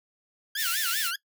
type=tone with vibrato; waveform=20% pulse; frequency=1562 Hz; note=G6; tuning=7 cents flat; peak=-24 dBFS; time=0.55-1.16 s; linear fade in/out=5 ms; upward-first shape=sine; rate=5.1 Hz; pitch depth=250 cents each way
type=high-pass noise; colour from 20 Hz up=white; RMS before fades=-30 dBFS; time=0.56-1.12 s; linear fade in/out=50 ms; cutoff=1700 Hz; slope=48 dB/octave
effects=noise-tail reverb RT60 0.1 s tail -21 dB re dry